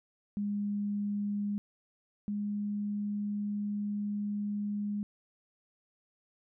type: tone pair in turn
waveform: sine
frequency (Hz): 204.6 / 206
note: G#3 / G#3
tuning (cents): -26 / -14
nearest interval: unison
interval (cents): 12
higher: second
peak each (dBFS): -30 / -31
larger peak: first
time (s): 0.37-1.58 / 2.28-5.03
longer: second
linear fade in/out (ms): 0
effects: none